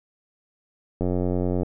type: click train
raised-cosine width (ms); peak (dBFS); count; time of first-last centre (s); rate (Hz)
2; -12; 57; 1.01-1.632; 90
effects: none